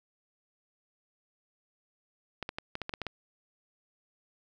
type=clicks; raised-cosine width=0.3 ms; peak=-19 dBFS; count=9; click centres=2.427 / 2.491 / 2.585 / 2.754 / 2.817 / 2.894 / 2.938 / 3.017 / 3.067 s; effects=none